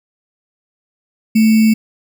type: tone with sample-and-hold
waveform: sine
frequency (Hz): 220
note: A3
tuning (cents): 0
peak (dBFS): -7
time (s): 1.35-1.74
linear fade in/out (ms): 10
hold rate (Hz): 2450
effects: none